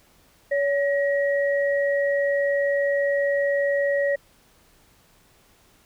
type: tone pair together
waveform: sine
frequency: 564.9 / 1900 Hz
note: C#5 / A#6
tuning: +33 / +33 cents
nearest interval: octave + major sixth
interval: 2100 cents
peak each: -20 / -27 dBFS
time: 0.51-4.16 s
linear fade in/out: 10 ms
effects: pink hiss -58 dBFS RMS until 5.85 s